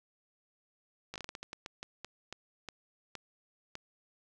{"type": "slowing click train", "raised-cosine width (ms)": 0.2, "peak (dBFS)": -24, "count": 16, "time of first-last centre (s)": [1.14, 3.754], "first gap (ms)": 17, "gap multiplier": 1.29, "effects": []}